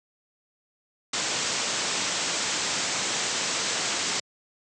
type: low-pass noise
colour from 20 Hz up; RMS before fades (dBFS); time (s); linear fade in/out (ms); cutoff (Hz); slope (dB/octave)
white; -28; 1.13-4.2; 5; 8000; 96
effects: high-pass 150 Hz 12 dB/octave